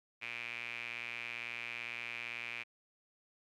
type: tone with band-pass filter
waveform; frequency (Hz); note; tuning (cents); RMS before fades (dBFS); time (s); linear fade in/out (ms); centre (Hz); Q
sawtooth; 117.8; A#2; +19; -43; 0.21-2.64; 20; 2400; 8.2
effects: none